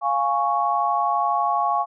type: chord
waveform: sine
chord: Db major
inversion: first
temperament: equal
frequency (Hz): 698.5 / 830.6 / 1108.7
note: F5 / Ab5 / Db6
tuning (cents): 0 / 0 / 0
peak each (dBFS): -24 / -23 / -22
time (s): 0.01-1.86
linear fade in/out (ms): 50
effects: none